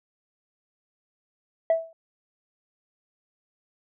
sine tone with exponential decay, 655 Hz, E5, 11 cents flat, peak -13 dBFS, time 1.7-1.93 s, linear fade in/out 2 ms, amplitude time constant 49 ms, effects tanh soft clip ceiling -15 dBFS

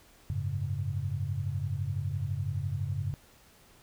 sine chord, F# suspended second, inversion none, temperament equal with one note detuned, 92.5 / 104.37 / 138.59 Hz, F#2 / G#2 / C#3, 0 / +9 / 0 cents, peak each -34 dBFS, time 0.3-3.14 s, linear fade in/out 0 ms, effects pink hiss -59 dBFS RMS until 3.82 s

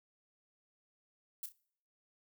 violet noise with echo, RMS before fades -41 dBFS, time 1.43-1.46 s, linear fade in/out 2 ms, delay 31 ms, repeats 2, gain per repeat -10 dB, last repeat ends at 1.522 s, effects noise-tail reverb RT60 0.6 s tail -23 dB re dry

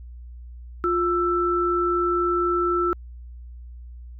sine tone pair together, 351.7 / 1328 Hz, F4 / E6, +12 / +12 cents, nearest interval octave + major seventh, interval 2300 cents, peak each -22 dBFS, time 0.84-2.93 s, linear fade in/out 0 ms, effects added 60 Hz sine -37 dBFS peak until 4.19 s

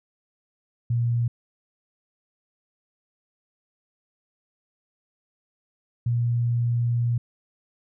sine tone pair in turn, 118.6 / 119.09 Hz, A#2 / A#2, +30 / +37 cents, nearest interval unison, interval 7 cents, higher second, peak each -20 dBFS, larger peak neither, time 0.9-1.28 / 6.06-7.18 s, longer second, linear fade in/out 5 ms, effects none

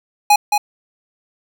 square tone with echo, 830.6 Hz, G#5, in tune, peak -8 dBFS, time 0.3-0.36 s, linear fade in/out 5 ms, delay 220 ms, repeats 1, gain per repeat -5 dB, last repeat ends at 0.58 s, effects none

